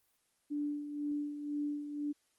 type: tone with tremolo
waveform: sine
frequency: 292.7 Hz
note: D4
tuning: 6 cents flat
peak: -32 dBFS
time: 0.5-2.13 s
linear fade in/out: 20 ms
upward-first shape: sine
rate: 2 Hz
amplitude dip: 60%
effects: white hiss -75 dBFS RMS until 2.38 s + Opus 24 kbps